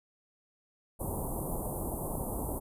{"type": "band-stop noise", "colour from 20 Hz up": "pink", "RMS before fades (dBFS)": -35, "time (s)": [0.99, 2.6], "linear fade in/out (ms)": 20, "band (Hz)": [1000, 9200], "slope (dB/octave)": 48, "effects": ["resampled to 32000 Hz"]}